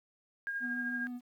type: tone with tremolo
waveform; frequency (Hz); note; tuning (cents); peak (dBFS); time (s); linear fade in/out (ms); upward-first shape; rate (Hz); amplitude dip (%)
sine; 1621; G#6; -42; -32; 0.47-1.07; 0; triangle; 13; 45
type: tone with vibrato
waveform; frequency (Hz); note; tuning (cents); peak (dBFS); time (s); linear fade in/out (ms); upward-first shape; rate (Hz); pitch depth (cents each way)
triangle; 246.4; B3; -4; -36; 0.6-1.21; 50; sine; 6.8; 13
effects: 11-bit